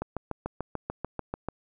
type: click train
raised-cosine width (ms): 1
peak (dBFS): -17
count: 11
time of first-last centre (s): 0.02-1.486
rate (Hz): 6.82
effects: none